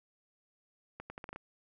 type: accelerating click train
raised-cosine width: 0.5 ms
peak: -28 dBFS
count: 7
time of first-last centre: 1-1.36 s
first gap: 100 ms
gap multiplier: 0.79
effects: none